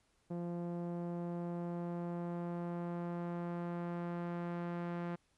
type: tone with low-pass filter sweep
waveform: sawtooth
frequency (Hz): 173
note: F3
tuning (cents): -16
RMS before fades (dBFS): -40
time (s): 0.3-5.16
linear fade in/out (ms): 10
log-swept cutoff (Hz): 620 to 1700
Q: 0.9
effects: pink hiss -75 dBFS RMS until 5.37 s + resampled to 24000 Hz